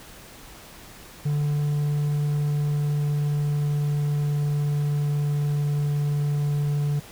triangle tone with pitch glide, 146.83 to 145.56 Hz, D3 to D3, 0 to -15 cents, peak -19 dBFS, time 1.25-7 s, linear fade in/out 10 ms, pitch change -15 cents, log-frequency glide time 2.09-6.51 s, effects pink hiss -45 dBFS RMS until 7.11 s

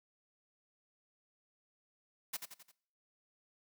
white noise with echo, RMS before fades -38 dBFS, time 2.33-2.37 s, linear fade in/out 10 ms, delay 87 ms, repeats 4, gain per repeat -6 dB, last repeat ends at 2.718 s, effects noise-tail reverb RT60 0.6 s tail -21 dB re dry + high-pass 200 Hz 12 dB/octave

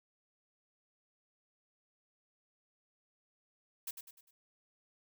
blue noise with echo, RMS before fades -40 dBFS, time 3.87-3.91 s, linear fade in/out 5 ms, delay 100 ms, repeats 4, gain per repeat -7 dB, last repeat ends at 4.31 s, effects none

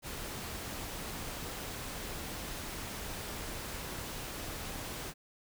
pink noise, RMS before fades -41 dBFS, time 0.02-5.14 s, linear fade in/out 50 ms, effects none

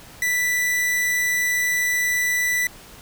45% pulse tone, 1975.5 Hz, B6, in tune, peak -19 dBFS, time 0.22-2.67 s, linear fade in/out 2 ms, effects pink hiss -44 dBFS RMS until 3.01 s

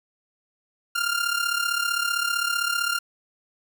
sawtooth tone with amplitude modulation, 1398 Hz, F6, 1 cent sharp, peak -16 dBFS, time 0.95-2.99 s, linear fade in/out 10 ms, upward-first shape sine, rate 35.5 Hz, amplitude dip 70%, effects none

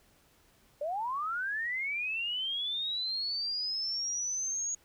sine linear sweep, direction up, 562 to 6710 Hz, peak -31 dBFS, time 0.81-4.75 s, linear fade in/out 5 ms, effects pink hiss -65 dBFS RMS until 4.84 s

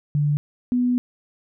sine tone pair in turn, 146.83 / 246.9 Hz, D3 / B3, 0 / 0 cents, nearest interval major sixth, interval 900 cents, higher second, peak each -17 dBFS, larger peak neither, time 0.15-0.37 / 0.72-0.98 s, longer second, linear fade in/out 0 ms, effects none

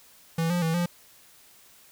square tone with pitch steps, 164.6 / 175.8 / 162.8 / 174.5 Hz, E3 / F3 / E3 / F3, -2 / +12 / -21 / -1 cents, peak -24 dBFS, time 0.38-0.86 s, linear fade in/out 5 ms, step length 120 ms, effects white hiss -55 dBFS RMS until 1.91 s

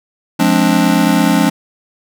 square chord, D half-diminished seventh, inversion first, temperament just, 176.2 / 211.4 / 264.3 / 293.7 Hz, F3 / Ab3 / C4 / D4, +16 / +31 / +18 / 0 cents, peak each -16 dBFS, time 0.39-1.5 s, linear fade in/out 10 ms, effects none

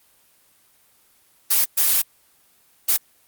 blue noise bursts at uneven times, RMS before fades -17 dBFS, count 3, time 1.5-1.65 / 1.77-2.02 / 2.88-2.97 s, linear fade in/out 10 ms, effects white hiss -58 dBFS RMS until 3.27 s + Opus 24 kbps

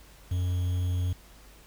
triangle tone with quantisation, 89.7 Hz, F2, 47 cents sharp, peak -23 dBFS, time 0.31-1.13 s, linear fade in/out 5 ms, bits 8, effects added 50 Hz sine -53 dBFS peak until 1.66 s + pink hiss -55 dBFS RMS until 1.66 s

